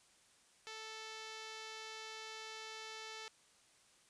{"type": "tone", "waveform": "5% pulse", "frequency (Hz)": 440, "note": "A4", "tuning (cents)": 0, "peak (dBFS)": -35, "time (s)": [0.67, 3.28], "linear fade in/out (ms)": 0, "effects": ["white hiss -68 dBFS RMS until 4.09 s", "resampled to 22050 Hz"]}